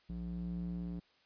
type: tone with band-pass filter sweep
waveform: square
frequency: 58.4 Hz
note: A#1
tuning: 4 cents sharp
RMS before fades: -40 dBFS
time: 0.09-1 s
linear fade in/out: 10 ms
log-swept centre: 140 to 210 Hz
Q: 3
effects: white hiss -69 dBFS RMS until 1.25 s + resampled to 11025 Hz